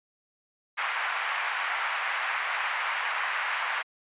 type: band-pass noise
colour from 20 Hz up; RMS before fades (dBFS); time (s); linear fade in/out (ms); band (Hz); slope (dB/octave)
white; -30; 0.77-3.83; 20; 830 to 2300; 24
effects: resampled to 8000 Hz